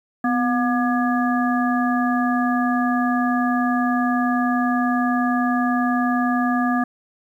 harmonic tone with a mistuned harmonic, 240 Hz, B3, 49 cents flat, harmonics 1 / 3 / 5 / 7, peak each -19 / -24 / -26 / -27 dBFS, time 0.24-6.84 s, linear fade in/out 5 ms, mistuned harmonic 1, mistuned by +67 cents, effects 9-bit

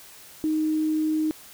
sine tone, 311.1 Hz, D#4, in tune, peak -21 dBFS, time 0.44-1.31 s, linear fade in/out 0 ms, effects white hiss -47 dBFS RMS until 1.53 s

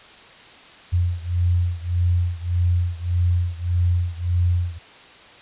sine beating tone pair, 87.31 / 89.01 Hz, F2 / F2, 0 / +33 cents, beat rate 1.7 Hz, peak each -20 / -22 dBFS, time 0.92-4.79 s, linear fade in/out 20 ms, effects white hiss -45 dBFS RMS until 5.41 s + resampled to 8000 Hz

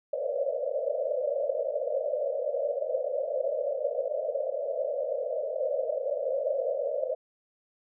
white band-pass noise, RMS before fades -30 dBFS, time 0.13-7.15 s, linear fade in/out 5 ms, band 500 to 620 Hz, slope 96 dB/octave, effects none

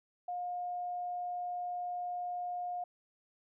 sine tone, 713 Hz, F5, 36 cents sharp, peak -35 dBFS, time 0.28-2.84 s, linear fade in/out 5 ms, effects none

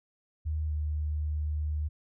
sine tone with pitch glide, 77.3 to 75.71 Hz, D#2 to D#2, -11 to -47 cents, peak -28 dBFS, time 0.45-1.89 s, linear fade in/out 20 ms, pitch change -36 cents, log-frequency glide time 0.67-0.72 s, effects none

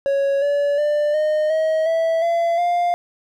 triangle tone with pitch steps, 554.4 / 573.3 / 592.8 / 613 / 633.9 / 655.5 / 677.8 / 700.9 Hz, C#5 / D5 / D5 / D#5 / D#5 / E5 / E5 / F5, 0 / -42 / +16 / -26 / +32 / -10 / +48 / +6 cents, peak -14 dBFS, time 0.06-2.94 s, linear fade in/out 0 ms, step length 360 ms, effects none

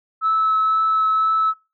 sine tone with vibrato, 1302 Hz, E6, 22 cents flat, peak -14 dBFS, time 0.21-1.54 s, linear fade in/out 50 ms, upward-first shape triangle, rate 2 Hz, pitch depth 10 cents each way, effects noise-tail reverb RT60 0.3 s tail -20 dB re dry + tanh soft clip ceiling -11 dBFS

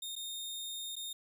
sawtooth tone with dropouts, 3670 Hz, A#7, 28 cents flat, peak -36 dBFS, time 0.02-1.13 s, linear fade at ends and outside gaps 5 ms, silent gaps 0.155-0.162 / 0.956-0.964 s, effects none

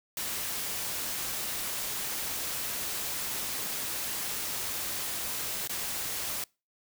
white noise with dropouts, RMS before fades -34 dBFS, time 0.17-6.44 s, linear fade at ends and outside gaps 2 ms, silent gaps 5.675-5.694 s, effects noise-tail reverb RT60 0.3 s tail -26 dB re dry

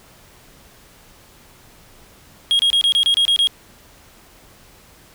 triangle tone bursts, 3271 Hz, G#7, 27 cents flat, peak -11 dBFS, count 9, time 2.51-3.472 s, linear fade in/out 0 ms, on 82 ms, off 28 ms, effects pink hiss -48 dBFS RMS until 5.14 s

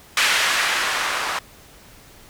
violet noise with low-pass filter sweep, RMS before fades -21 dBFS, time 0.17-1.39 s, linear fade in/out 2 ms, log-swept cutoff 2100 to 1100 Hz, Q 1.1, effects pink hiss -47 dBFS RMS until 2.29 s

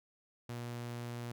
sawtooth tone, 119.6 Hz, A#2, 45 cents sharp, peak -36 dBFS, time 0.49-1.32 s, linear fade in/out 5 ms, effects none

